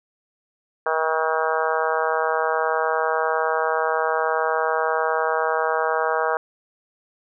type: harmonic tone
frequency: 159.4 Hz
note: D#3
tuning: 42 cents sharp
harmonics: 3 / 4 / 5 / 6 / 7 / 8 / 9 / 10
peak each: -25 / -26 / -27 / -28 / -28 / -29 / -30 / -30 dBFS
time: 0.86-6.37 s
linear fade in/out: 2 ms
effects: none